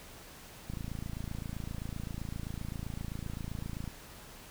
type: click train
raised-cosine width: 5 ms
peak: -26 dBFS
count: 89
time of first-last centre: 0.7-3.877 s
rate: 27.7 Hz
effects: pink hiss -51 dBFS RMS until 4.5 s